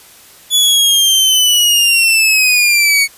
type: linear sweep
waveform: sawtooth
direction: down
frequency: 3443 to 2217 Hz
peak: -5 dBFS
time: 0.5-3.08 s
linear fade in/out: 50 ms
effects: white hiss -41 dBFS RMS until 3.17 s + resampled to 32000 Hz